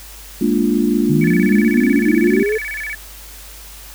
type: chord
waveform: sine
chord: Bb dominant seventh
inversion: third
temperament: equal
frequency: 207.7 / 233.1 / 293.7 / 349.2 Hz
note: Ab3 / Bb3 / D4 / F4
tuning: 0 / 0 / 0 / 0 cents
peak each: -19 / -17 / -18 / -20 dBFS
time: 0.41-2.43 s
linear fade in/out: 5 ms
type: exponential sweep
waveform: sine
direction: up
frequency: 145.2 to 444.4 Hz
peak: -15 dBFS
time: 1.09-2.58 s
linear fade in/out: 10 ms
type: tone with vibrato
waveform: sine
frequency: 1983 Hz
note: B6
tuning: 7 cents sharp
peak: -23 dBFS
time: 1.21-2.95 s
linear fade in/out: 5 ms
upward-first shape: square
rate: 16 Hz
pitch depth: 230 cents each way
effects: added 50 Hz sine -38 dBFS peak until 3.94 s + white hiss -38 dBFS RMS until 3.94 s